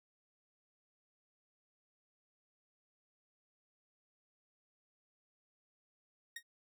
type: tone with exponential decay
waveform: sawtooth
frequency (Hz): 1868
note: A#6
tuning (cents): +3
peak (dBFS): -36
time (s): 6.36-6.43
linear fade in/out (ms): 5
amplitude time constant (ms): 15
effects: none